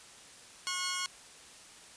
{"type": "tone pair together", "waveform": "10% pulse", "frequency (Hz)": [1086.3, 1450], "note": ["C#6", "F#6"], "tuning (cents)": [-35, -35], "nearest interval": "perfect fourth", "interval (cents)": 500, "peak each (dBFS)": [-26, -28], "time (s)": [0.67, 1.06], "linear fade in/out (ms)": 0, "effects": ["white hiss -53 dBFS RMS until 1.96 s", "resampled to 22050 Hz"]}